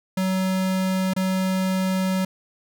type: tone with dropouts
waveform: square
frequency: 188 Hz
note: F#3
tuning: 28 cents sharp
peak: -21 dBFS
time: 0.17-2.25 s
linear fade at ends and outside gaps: 5 ms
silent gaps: 1.136-1.163 s
effects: none